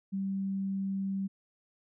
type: tone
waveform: sine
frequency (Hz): 194.3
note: G3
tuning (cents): -15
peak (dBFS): -30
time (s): 0.12-1.28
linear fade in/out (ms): 20
effects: none